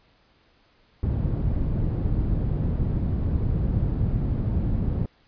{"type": "low-pass noise", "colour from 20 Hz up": "white", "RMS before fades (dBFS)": -24, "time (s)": [1.03, 5.06], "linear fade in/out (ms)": 2, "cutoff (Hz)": 120, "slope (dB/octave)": 12, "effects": ["pink hiss -61 dBFS RMS until 5.27 s", "resampled to 11025 Hz"]}